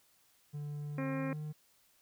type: tone with pitch glide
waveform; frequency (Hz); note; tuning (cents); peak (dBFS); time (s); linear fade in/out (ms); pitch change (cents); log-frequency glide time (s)
triangle; 146.83 to 151.83; D3 to D#3; 0 to -42; -36; 0.53-1.53; 20; +58; 1.12-1.18
type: harmonic tone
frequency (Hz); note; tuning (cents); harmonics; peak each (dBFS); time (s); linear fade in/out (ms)
267.1; C4; +36; 1 / 2 / 3 / 4 / 5 / 6 / 7 / 8 / 9; -36 / -41 / -53 / -47 / -51 / -51 / -50 / -54 / -51; 0.98-1.33; 2
effects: white hiss -69 dBFS RMS until 2.01 s